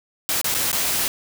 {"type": "noise with dropouts", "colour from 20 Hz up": "white", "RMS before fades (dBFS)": -22, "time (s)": [0.29, 1.08], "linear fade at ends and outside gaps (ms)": 0, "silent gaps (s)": [[0.414, 0.444], [0.542, 0.548], [0.716, 0.729]], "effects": []}